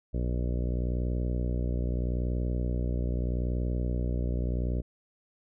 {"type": "harmonic tone", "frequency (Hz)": 60.8, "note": "B1", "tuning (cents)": -26, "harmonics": [1, 2, 3, 4, 5, 6, 7, 8, 9, 10], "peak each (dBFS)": [-28, -34, -38, -40, -42, -44, -45, -46, -47, -48], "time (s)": [0.13, 4.82], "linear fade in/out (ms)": 20, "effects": []}